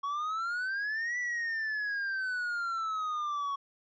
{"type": "exponential two-way sweep", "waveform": "triangle", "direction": "up then down", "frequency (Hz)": [1109, 1975.5, 1109], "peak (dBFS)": -29, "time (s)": [0.03, 3.56], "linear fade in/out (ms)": 10, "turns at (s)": 1.18, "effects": ["resampled to 16000 Hz"]}